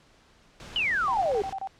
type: noise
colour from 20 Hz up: pink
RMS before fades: -43 dBFS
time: 0.6-1.53 s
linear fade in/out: 0 ms
type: exponential sweep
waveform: sine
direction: down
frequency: 3064 to 390.5 Hz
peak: -23 dBFS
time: 0.76-1.42 s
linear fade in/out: 0 ms
type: tone bursts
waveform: sine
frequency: 775 Hz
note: G5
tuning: 20 cents flat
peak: -30 dBFS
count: 7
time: 1.08-1.673 s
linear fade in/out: 0 ms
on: 59 ms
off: 30 ms
effects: pink hiss -59 dBFS RMS until 1.79 s + low-pass 6000 Hz 12 dB/octave